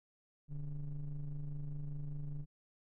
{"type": "ring-modulated tone", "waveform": "triangle", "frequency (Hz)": 66.9, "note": "C2", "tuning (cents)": 39, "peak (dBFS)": -33, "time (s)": [0.48, 2.46], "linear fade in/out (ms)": 50, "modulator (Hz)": 79.4, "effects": []}